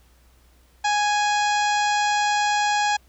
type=harmonic tone with a mistuned harmonic; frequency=830.6 Hz; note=G#5; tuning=in tune; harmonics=1 / 2 / 3 / 4 / 5 / 6 / 7 / 8 / 9; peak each=-20 / -26 / -30 / -32 / -34 / -36 / -37 / -38 / -39 dBFS; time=0.84-2.97 s; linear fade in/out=10 ms; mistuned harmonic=8; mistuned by=+31 cents; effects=added 61 Hz sine -54 dBFS peak until 3.08 s + pink hiss -60 dBFS RMS until 3.08 s